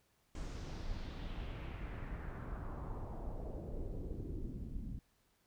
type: noise with low-pass filter sweep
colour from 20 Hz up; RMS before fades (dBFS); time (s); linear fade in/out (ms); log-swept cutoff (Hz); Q
brown; -43; 0.35-4.99; 2; 7300 to 200; 2.1
effects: pink hiss -75 dBFS RMS until 5.46 s